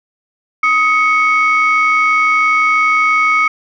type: tone pair together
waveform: sine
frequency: 1259.9 / 2217 Hz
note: D#6 / C#7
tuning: +21 / 0 cents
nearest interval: minor seventh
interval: 979 cents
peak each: -11 dBFS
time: 0.63-3.48 s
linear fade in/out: 5 ms
effects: tanh soft clip ceiling -4 dBFS